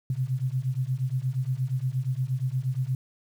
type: beating tone pair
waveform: sine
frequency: 125.2 / 133.7 Hz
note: B2 / C3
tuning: +24 / +38 cents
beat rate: 8.5 Hz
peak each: -28 dBFS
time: 0.1-2.95 s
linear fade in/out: 2 ms
effects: 9-bit